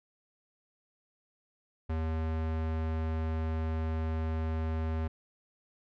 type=tone with low-pass filter; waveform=square; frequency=80 Hz; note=D#2; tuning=49 cents sharp; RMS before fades=-32 dBFS; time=1.89-5.08 s; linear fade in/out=10 ms; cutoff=2100 Hz; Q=0.6; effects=none